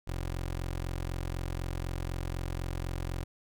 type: tone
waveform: 20% pulse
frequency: 44 Hz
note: F1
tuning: 14 cents sharp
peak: -28 dBFS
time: 0.07-3.24 s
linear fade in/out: 10 ms
effects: none